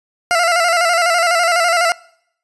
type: tone with vibrato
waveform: 20% pulse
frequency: 686 Hz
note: F5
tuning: 31 cents flat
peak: -7 dBFS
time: 0.31-1.92 s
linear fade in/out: 0 ms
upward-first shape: square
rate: 12 Hz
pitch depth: 53 cents each way
effects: noise-tail reverb RT60 0.7 s tail -23 dB re dry + resampled to 24000 Hz